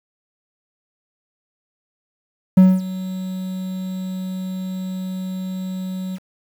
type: tone with ADSR envelope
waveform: triangle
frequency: 186.6 Hz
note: F#3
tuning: 15 cents sharp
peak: -3 dBFS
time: 2.57-6.19 s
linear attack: 7 ms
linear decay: 230 ms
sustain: -19 dB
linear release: 44 ms
effects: 7-bit